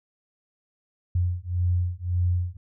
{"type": "beating tone pair", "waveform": "sine", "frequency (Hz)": [88, 89.8], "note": ["F2", "F2"], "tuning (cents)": [14, 49], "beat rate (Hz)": 1.8, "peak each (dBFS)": -25, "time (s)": [1.15, 2.57], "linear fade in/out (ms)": 5, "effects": []}